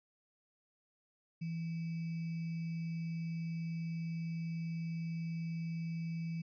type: tone with sample-and-hold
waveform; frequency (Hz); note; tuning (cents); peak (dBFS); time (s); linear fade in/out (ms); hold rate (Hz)
sine; 165.3; E3; +5; -36; 1.41-6.42; 10; 2450
effects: resampled to 11025 Hz